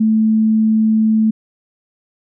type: tone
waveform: sine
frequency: 219.1 Hz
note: A3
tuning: 7 cents flat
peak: -10 dBFS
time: 0-1.31 s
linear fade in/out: 10 ms
effects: none